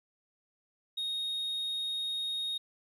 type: tone with vibrato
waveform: sine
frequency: 3730 Hz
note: A#7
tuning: in tune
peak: -29 dBFS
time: 0.97-2.58 s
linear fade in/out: 10 ms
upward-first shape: triangle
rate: 20 Hz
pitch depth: 9 cents each way
effects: tanh soft clip ceiling -31 dBFS + 11-bit